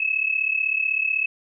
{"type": "tone pair together", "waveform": "sine", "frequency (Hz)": [2570, 2606], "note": ["E7", "E7"], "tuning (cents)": [-45, -20], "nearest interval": "unison", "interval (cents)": 25, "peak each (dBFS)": [-23, -23], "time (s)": [0, 1.26], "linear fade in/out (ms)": 5, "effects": []}